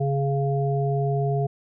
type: harmonic tone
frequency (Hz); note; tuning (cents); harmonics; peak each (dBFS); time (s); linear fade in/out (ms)
138.8; C#3; +3; 1 / 3 / 5; -22 / -27 / -29; 0-1.47; 10
effects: none